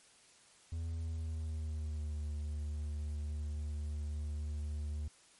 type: tone with pitch glide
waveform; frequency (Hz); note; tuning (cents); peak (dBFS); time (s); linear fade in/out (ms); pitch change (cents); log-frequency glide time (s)
triangle; 82.41 to 74.7; E2 to D2; 0 to +30; -34; 0.72-5.08; 5; -170; 0.9-2.2
effects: white hiss -63 dBFS RMS until 5.39 s + MP3 48 kbps